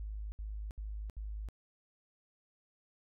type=tone bursts; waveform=sine; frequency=52.3 Hz; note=G#1; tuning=13 cents sharp; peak=-38 dBFS; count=4; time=0-1.487 s; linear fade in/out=0 ms; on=320 ms; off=69 ms; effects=none